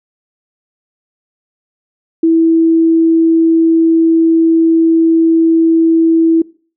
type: tone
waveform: sine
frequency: 327.5 Hz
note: E4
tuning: 11 cents flat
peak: -6 dBFS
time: 2.23-6.42 s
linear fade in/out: 5 ms
effects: noise-tail reverb RT60 0.4 s tail -22 dB re dry